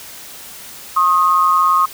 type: tone pair together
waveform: sine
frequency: 1077.9 / 1249 Hz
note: C#6 / D#6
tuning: -49 / +6 cents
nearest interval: minor third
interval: 255 cents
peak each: -13 dBFS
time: 0.96-1.86 s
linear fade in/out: 10 ms
effects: white hiss -35 dBFS RMS until 1.93 s